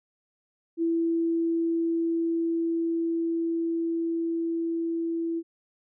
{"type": "tone with level ramp", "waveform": "sine", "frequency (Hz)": 332.3, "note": "E4", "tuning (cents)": 14, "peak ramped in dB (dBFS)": [-22, -26], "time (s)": [0.77, 5.43], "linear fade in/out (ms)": 50, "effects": []}